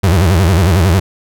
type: tone with vibrato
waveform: 35% pulse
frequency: 89 Hz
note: F2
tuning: 33 cents sharp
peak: -6 dBFS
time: 0.03-1 s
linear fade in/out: 10 ms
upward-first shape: sine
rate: 11 Hz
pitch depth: 200 cents each way
effects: none